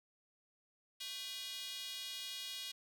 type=tone with high-pass filter; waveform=square; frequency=222.1 Hz; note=A3; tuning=16 cents sharp; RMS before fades=-45 dBFS; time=1-2.72 s; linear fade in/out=10 ms; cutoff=3400 Hz; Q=3; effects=none